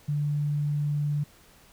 sine tone, 146.83 Hz, D3, in tune, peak -24 dBFS, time 0.08-1.24 s, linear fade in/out 10 ms, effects pink hiss -56 dBFS RMS until 1.72 s

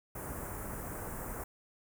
pink band-stop noise, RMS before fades -41 dBFS, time 0.15-1.44 s, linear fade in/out 5 ms, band 1700 to 8400 Hz, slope 24 dB/octave, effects none

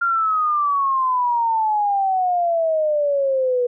sine exponential sweep, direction down, 1400 to 484.4 Hz, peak -16 dBFS, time 0.01-3.67 s, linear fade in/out 10 ms, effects none

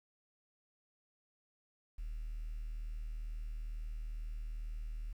triangle tone, 38.89 Hz, D#1, in tune, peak -35 dBFS, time 1.98-5.13 s, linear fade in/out 10 ms, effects tanh soft clip ceiling -36 dBFS + 11-bit

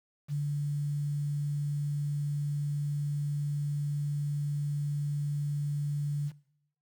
sine tone with quantisation, 145.4 Hz, D3, 17 cents flat, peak -28 dBFS, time 0.28-6.32 s, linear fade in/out 50 ms, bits 9, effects noise-tail reverb RT60 0.8 s tail -21 dB re dry

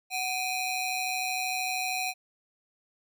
sawtooth ring-modulated tone, 1619 Hz, G#6, 45 cents flat, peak -22 dBFS, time 0.1-2.14 s, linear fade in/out 50 ms, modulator 876 Hz, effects none

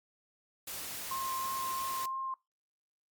white noise, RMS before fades -41 dBFS, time 0.67-2.06 s, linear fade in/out 5 ms
sine tone with vibrato, 1058 Hz, C6, 19 cents sharp, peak -34 dBFS, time 1.11-2.34 s, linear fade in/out 2 ms, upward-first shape sine, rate 3 Hz, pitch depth 10 cents each way
effects noise-tail reverb RT60 0.2 s tail -22 dB re dry + Opus 48 kbps

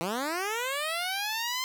10% pulse linear sweep, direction up, 160 to 1046.5 Hz, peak -21 dBFS, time 0.01-1.64 s, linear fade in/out 0 ms, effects none

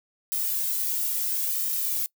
violet noise with flanger, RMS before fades -27 dBFS, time 0.32-2.06 s, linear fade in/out 0 ms, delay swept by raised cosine 1.6 to 2.14 ms, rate 0.72 Hz, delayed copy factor +0.65, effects noise-tail reverb RT60 0.1 s tail -24 dB re dry

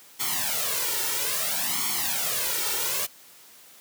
white noise with flanger, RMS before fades -27 dBFS, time 0.19-3.07 s, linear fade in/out 20 ms, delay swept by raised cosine 0.91 to 2.21 ms, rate 0.6 Hz, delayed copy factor +0.9, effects white hiss -51 dBFS RMS until 3.8 s + high-pass 150 Hz 12 dB/octave

